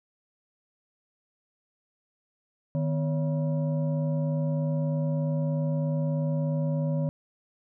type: tone with frequency modulation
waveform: sine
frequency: 154.6 Hz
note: D#3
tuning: 11 cents flat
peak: -24 dBFS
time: 2.75-7.09 s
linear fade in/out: 0 ms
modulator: 406 Hz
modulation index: 0.7
effects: none